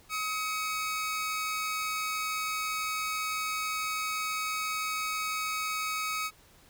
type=tone pair together; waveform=sawtooth; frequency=1270.6 / 2247 Hz; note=D#6 / C#7; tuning=+36 / +23 cents; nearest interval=minor seventh; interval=987 cents; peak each=-28 / -33 dBFS; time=0.09-6.31 s; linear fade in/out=50 ms; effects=pink hiss -59 dBFS RMS until 6.69 s